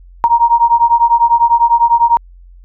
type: beating tone pair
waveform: sine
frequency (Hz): 932.3 / 942.3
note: A#5 / A#5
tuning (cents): 0 / +18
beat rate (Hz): 10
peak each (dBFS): -10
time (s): 0.24-2.17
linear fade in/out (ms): 0
effects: added 44 Hz sine -36 dBFS peak until 2.64 s